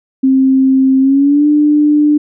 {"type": "tone with pitch glide", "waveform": "sine", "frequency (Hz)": [265, 297.5], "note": ["C4", "D4"], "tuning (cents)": [22, 22], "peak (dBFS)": -6, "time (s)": [0.23, 2.18], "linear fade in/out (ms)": 10, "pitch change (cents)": 200, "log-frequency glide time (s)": [1, 1.47], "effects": []}